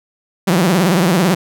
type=tone with vibrato; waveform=sawtooth; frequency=179.1 Hz; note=F3; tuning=44 cents sharp; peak=-7 dBFS; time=0.47-1.35 s; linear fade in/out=10 ms; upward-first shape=triangle; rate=18 Hz; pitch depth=220 cents each way; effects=none